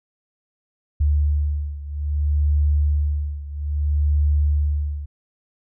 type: beating tone pair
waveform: sine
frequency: 73.42 / 74.03 Hz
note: D2 / D2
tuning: 0 / +14 cents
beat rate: 0.61 Hz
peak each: -19 / -22 dBFS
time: 1-5.06 s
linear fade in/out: 10 ms
effects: none